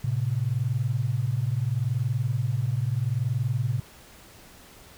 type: tone pair together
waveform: sine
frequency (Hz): 111.25 / 132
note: A2 / C3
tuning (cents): +20 / +16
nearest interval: minor third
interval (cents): 296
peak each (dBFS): -26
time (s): 0.04-3.8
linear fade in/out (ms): 5
effects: pink hiss -50 dBFS RMS until 4.97 s